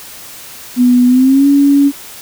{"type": "tone with pitch glide", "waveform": "sine", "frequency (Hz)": [246.9, 282], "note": ["B3", "C#4"], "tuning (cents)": [0, 30], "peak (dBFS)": -5, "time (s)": [0.76, 1.92], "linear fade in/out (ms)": 50, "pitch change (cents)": 230, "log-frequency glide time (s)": [1.07, 1.47], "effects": ["white hiss -32 dBFS RMS until 2.21 s"]}